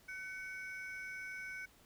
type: ring-modulated tone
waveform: triangle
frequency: 1876 Hz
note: A#6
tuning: 11 cents sharp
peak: -38 dBFS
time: 0.08-1.66 s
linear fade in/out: 10 ms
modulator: 362 Hz
effects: pink hiss -65 dBFS RMS until 1.85 s